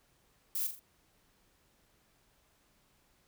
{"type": "noise with echo", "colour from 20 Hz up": "violet", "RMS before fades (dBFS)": -34, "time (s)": [0.55, 0.67], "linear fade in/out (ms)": 5, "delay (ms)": 42, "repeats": 3, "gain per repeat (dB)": -7, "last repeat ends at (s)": 0.796, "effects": ["pink hiss -70 dBFS RMS until 3.27 s"]}